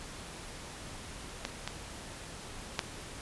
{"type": "clicks", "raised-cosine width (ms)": 0.2, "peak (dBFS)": [-16, -17, -11], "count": 3, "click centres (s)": [1.451, 1.676, 2.792], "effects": ["pink hiss -45 dBFS RMS until 3.21 s", "resampled to 24000 Hz"]}